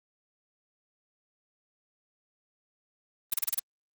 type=noise bursts; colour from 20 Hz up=blue; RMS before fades=-26 dBFS; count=6; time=3.32-3.595 s; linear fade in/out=5 ms; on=20 ms; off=31 ms; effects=Opus 32 kbps